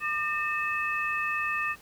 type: tone cluster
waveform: sine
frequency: 1200 / 1815 / 2592 Hz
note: D6 / A#6 / E7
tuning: +37 / -47 / -30 cents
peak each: -31 dBFS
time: 0-1.76 s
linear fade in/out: 50 ms
effects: pink hiss -53 dBFS RMS until 1.81 s